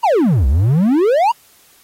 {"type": "exponential two-way sweep", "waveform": "triangle", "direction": "down then up", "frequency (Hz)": [987.8, 61.3, 987.8], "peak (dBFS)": -8, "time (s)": [0.03, 1.32], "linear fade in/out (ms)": 10, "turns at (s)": 0.47, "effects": ["white hiss -50 dBFS RMS until 1.83 s", "AAC 48 kbps"]}